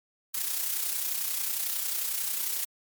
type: noise with amplitude modulation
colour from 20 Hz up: blue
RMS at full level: -28 dBFS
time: 0.34-2.65 s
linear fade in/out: 5 ms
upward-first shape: sine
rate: 31.1 Hz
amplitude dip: 50%
effects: MP3 96 kbps